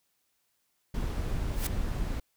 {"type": "noise", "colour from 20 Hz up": "brown", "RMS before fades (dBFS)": -31, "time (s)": [0.94, 2.2], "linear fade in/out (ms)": 5}
{"type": "noise with exponential growth", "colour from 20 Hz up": "white", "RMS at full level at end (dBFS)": -30, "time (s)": [1.49, 1.67], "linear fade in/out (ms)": 5, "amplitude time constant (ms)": 38}
{"effects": ["white hiss -75 dBFS RMS until 2.36 s"]}